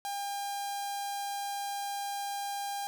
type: tone with notch filter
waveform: sawtooth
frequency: 803 Hz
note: G5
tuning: 41 cents sharp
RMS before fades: -36 dBFS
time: 0.05-2.87 s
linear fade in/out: 0 ms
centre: 2000 Hz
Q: 0.96
effects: 10-bit